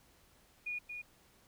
sine tone with echo, 2446 Hz, D#7, 30 cents flat, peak -36 dBFS, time 0.66-0.79 s, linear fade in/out 10 ms, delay 230 ms, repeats 1, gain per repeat -5 dB, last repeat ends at 1.02 s, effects pink hiss -66 dBFS RMS until 1.47 s

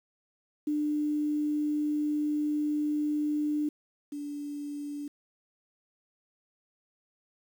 sine tone pair in turn, 298.5 / 290.3 Hz, D4 / D4, +28 / -20 cents, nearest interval unison, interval 48 cents, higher first, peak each -26 / -34 dBFS, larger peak first, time 0.67-3.69 / 4.12-5.08 s, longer first, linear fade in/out 5 ms, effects 9-bit

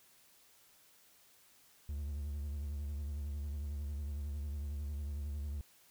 triangle tone with vibrato, 72.4 Hz, D2, 24 cents flat, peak -35 dBFS, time 1.89-5.61 s, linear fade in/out 0 ms, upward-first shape triangle, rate 11 Hz, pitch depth 89 cents each way, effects white hiss -65 dBFS RMS until 5.9 s

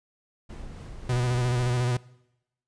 brown noise with tremolo, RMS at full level -38 dBFS, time 0.49-1.83 s, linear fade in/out 10 ms, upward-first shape sine, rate 3.7 Hz, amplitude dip 25%
45% pulse tone with vibrato, 123.47 Hz, B2, in tune, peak -23 dBFS, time 1.09-1.97 s, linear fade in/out 5 ms, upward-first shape square, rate 14 Hz, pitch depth 30 cents each way
effects noise-tail reverb RT60 0.9 s tail -22 dB re dry + resampled to 22050 Hz

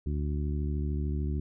harmonic tone, 73.42 Hz, D2, in tune, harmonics 1 / 2 / 3 / 4 / 5, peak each -29 / -35 / -39 / -41 / -43 dBFS, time 0.06-1.4 s, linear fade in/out 5 ms, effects none

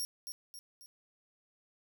20% pulse tone with echo, 5580 Hz, F8, 2 cents flat, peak -29 dBFS, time 0-0.05 s, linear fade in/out 0 ms, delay 270 ms, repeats 3, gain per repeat -6 dB, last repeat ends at 0.86 s, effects none

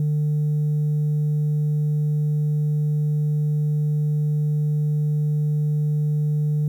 sine tone, 150 Hz, D3, 37 cents sharp, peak -16 dBFS, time 0-6.68 s, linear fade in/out 2 ms, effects tanh soft clip ceiling -17 dBFS + 9-bit

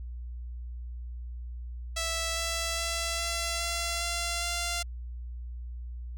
5% pulse tone with pitch steps, 659.3 / 664.7 / 670 / 675.5 / 681 / 686.5 / 692.1 Hz, E5 / E5 / E5 / E5 / F5 / F5 / F5, 0 / +14 / +28 / +42 / -44 / -30 / -16 cents, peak -18 dBFS, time 1.96-4.83 s, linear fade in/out 10 ms, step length 410 ms, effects added 60 Hz sine -36 dBFS peak until 6.17 s

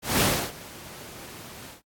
pink noise with ADSR envelope, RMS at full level -20 dBFS, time 0.02-1.82 s, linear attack 180 ms, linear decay 310 ms, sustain -22 dB, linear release 130 ms, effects high-pass 80 Hz 12 dB/octave + AAC 64 kbps

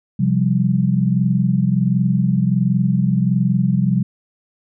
sine chord, C suspended fourth, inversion none, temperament equal, 130.81 / 174.61 / 196 Hz, C3 / F3 / G3, 0 / 0 / 0 cents, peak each -18 dBFS, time 0.19-4.03 s, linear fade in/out 10 ms, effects none

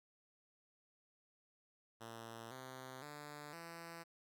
5% pulse tone with pitch steps, 114.5 / 130.02 / 147.63 / 167.64 Hz, A#2 / C3 / D3 / E3, -31 / -11 / +9 / +29 cents, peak -38 dBFS, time 2-4.04 s, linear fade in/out 20 ms, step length 510 ms, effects none

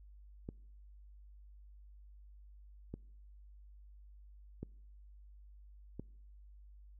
clicks, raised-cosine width 3 ms, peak -29 dBFS, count 4, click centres 0.489 / 2.94 / 4.63 / 5.996 s, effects noise-tail reverb RT60 0.8 s tail -26 dB re dry + added 50 Hz sine -54 dBFS peak until 6.99 s

